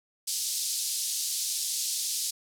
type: band-pass noise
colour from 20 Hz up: pink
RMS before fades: -31 dBFS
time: 0.27-2.31 s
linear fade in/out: 10 ms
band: 4300 to 12000 Hz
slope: 24 dB/octave
effects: none